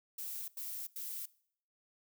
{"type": "noise bursts", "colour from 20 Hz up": "violet", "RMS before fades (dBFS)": -42, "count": 3, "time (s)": [0.18, 1.258], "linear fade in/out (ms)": 5, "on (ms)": 300, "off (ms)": 89, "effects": ["noise-tail reverb RT60 0.6 s tail -21 dB re dry"]}